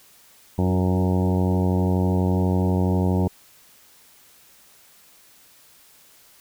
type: harmonic tone with a mistuned harmonic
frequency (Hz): 92.2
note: F#2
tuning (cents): -6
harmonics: 1 / 2 / 3 / 4 / 5 / 6 / 7 / 8 / 9 / 10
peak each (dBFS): -21 / -22 / -28 / -29 / -32 / -35 / -36 / -38 / -36 / -37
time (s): 0.58-3.28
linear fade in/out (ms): 5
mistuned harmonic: 4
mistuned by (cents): -17
effects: white hiss -53 dBFS RMS until 6.4 s